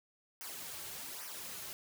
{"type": "noise with flanger", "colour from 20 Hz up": "white", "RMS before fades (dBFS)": -45, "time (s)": [0.41, 1.73], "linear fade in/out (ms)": 0, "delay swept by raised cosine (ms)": [0.25, 4.15], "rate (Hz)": 1.2, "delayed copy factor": -0.65, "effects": []}